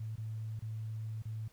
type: tone with dropouts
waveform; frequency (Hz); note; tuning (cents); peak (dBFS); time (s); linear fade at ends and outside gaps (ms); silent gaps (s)
sine; 110; A2; 0; -37; 0-1.48; 5; 0.158-0.179 / 0.594-0.621 / 1.222-1.253
effects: pink hiss -66 dBFS RMS until 1.52 s